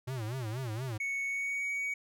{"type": "tone with vibrato", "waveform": "square", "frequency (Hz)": 119.4, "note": "A#2", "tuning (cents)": 42, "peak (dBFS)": -35, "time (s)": [0.07, 0.98], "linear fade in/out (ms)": 10, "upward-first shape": "sine", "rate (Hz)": 4.2, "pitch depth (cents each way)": 200}
{"type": "tone with pitch glide", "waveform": "triangle", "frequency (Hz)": [2217, 2252], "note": ["C#7", "C#7"], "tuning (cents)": [0, 27], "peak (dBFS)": -30, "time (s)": [1, 1.94], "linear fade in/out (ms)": 5, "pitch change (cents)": 27, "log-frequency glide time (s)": [1.26, 1.69]}
{"effects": []}